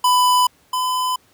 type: tone pair in turn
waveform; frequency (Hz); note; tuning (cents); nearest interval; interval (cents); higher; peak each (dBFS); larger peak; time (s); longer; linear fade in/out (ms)
square; 997 / 1010.3; B5 / B5; +16 / +39; unison; 23; second; -13 / -19; first; 0.04-0.47 / 0.73-1.16; neither; 5
effects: pink hiss -56 dBFS RMS until 1.33 s + high-pass 80 Hz 12 dB/octave